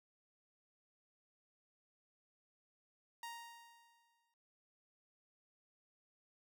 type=tone with exponential decay; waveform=sawtooth; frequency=934 Hz; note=A#5; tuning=3 cents sharp; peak=-40 dBFS; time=3.23-4.34 s; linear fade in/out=2 ms; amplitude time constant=240 ms; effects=none